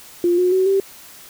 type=tone with pitch steps; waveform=sine; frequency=348.9 / 362 / 375.7 / 389.8 Hz; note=F4 / F#4 / F#4 / G4; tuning=-2 / -38 / +26 / -10 cents; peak=-13 dBFS; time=0.24-0.8 s; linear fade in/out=2 ms; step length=140 ms; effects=white hiss -42 dBFS RMS until 1.29 s